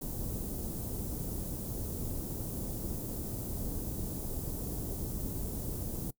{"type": "band-stop noise", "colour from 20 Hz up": "pink", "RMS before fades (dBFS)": -37, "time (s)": [0.01, 6.11], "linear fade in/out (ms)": 10, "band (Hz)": [380, 12000], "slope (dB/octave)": 12, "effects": ["noise-tail reverb RT60 0.1 s tail -22 dB re dry"]}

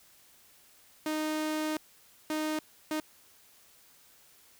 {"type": "tone bursts at uneven times", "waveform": "sawtooth", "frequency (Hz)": 309.1, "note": "D#4", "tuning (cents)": -11, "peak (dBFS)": -26, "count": 3, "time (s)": [[1.06, 1.77], [2.3, 2.59], [2.91, 3]], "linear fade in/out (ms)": 2, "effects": ["white hiss -60 dBFS RMS until 4.59 s"]}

